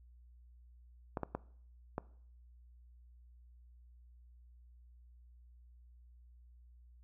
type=clicks; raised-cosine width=1 ms; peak=-22 dBFS; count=4; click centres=1.172 / 1.233 / 1.35 / 1.981 s; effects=noise-tail reverb RT60 0.6 s tail -21 dB re dry + added 60 Hz sine -57 dBFS peak until 7.03 s